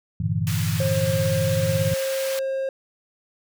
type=chord; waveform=sine; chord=E half-diminished seventh; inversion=first; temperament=equal with one note detuned; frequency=98 / 114.74 / 146.83 / 164.81 Hz; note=G2 / Bb2 / D3 / E3; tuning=0 / -27 / 0 / 0 cents; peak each=-26 / -26 / -28 / -26 dBFS; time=0.2-1.94 s; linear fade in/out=5 ms
type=high-pass noise; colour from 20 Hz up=pink; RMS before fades=-33 dBFS; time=0.47-2.39 s; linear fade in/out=0 ms; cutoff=1600 Hz; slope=12 dB/octave
type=tone; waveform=triangle; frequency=535 Hz; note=C5; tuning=38 cents sharp; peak=-21 dBFS; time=0.8-2.69 s; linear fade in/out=2 ms
effects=none